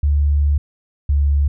sine tone pair in turn, 72.5 / 71.42 Hz, D2 / D2, -22 / -48 cents, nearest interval unison, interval 26 cents, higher first, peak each -12 dBFS, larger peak neither, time 0.03-0.58 / 1.09-1.48 s, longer first, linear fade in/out 5 ms, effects none

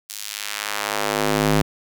square tone with high-pass filter sweep, 51.91 Hz, G#1, in tune, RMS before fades -23 dBFS, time 0.09-1.62 s, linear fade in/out 5 ms, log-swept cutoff 5800 to 130 Hz, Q 0.75, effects none

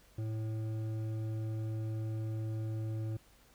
sine tone with hard clipping, 110 Hz, A2, in tune, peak -36 dBFS, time 0.18-3.17 s, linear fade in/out 5 ms, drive 9 dB, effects added 50 Hz sine -67 dBFS peak until 3.54 s + pink hiss -64 dBFS RMS until 3.54 s

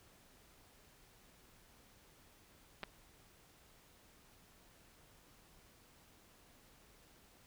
clicks, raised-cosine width 0.3 ms, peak -27 dBFS, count 2, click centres 2.832 / 2.837 s, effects pink hiss -65 dBFS RMS until 7.46 s

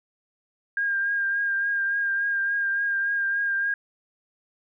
sine tone with vibrato, 1610 Hz, G6, 46 cents sharp, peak -22 dBFS, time 0.77-3.74 s, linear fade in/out 2 ms, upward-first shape triangle, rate 3.5 Hz, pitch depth 29 cents each way, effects none

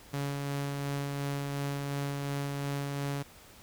sawtooth tone with tremolo, 141.1 Hz, C#3, 31 cents sharp, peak -27 dBFS, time 0.13-3.23 s, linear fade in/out 10 ms, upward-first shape sine, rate 2.8 Hz, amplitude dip 25%, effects pink hiss -54 dBFS RMS until 3.62 s

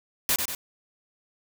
white noise with echo, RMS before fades -23 dBFS, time 0.29-0.36 s, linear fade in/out 2 ms, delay 95 ms, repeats 2, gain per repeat -5 dB, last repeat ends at 0.55 s, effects none

